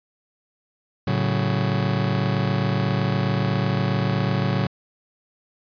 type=chord; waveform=40% pulse; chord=F# minor; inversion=first; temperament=just; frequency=111 / 138.75 / 185 Hz; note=A2 / C#3 / F#3; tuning=+16 / +2 / 0 cents; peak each=-24 / -23 / -24 dBFS; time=1.07-4.67 s; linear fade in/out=5 ms; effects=resampled to 11025 Hz